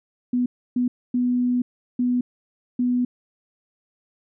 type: tone bursts at uneven times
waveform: sine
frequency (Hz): 246.9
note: B3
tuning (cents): 0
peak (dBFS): -18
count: 5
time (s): 0.33-0.46 / 0.76-0.88 / 1.14-1.62 / 1.99-2.21 / 2.79-3.05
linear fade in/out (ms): 5
effects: none